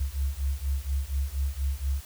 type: beating tone pair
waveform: sine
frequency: 66.6 / 70.8 Hz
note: C2 / C#2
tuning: +31 / +37 cents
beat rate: 4.2 Hz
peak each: -29 dBFS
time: 0-2.01 s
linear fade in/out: 10 ms
effects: white hiss -48 dBFS RMS until 2.05 s